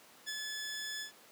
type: tone with ADSR envelope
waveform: 15% pulse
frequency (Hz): 1721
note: A6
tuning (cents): -39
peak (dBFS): -30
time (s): 0.26-1.12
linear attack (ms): 27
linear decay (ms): 40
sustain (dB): -2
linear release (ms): 110
effects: pink hiss -58 dBFS RMS until 1.31 s + high-pass 300 Hz 12 dB/octave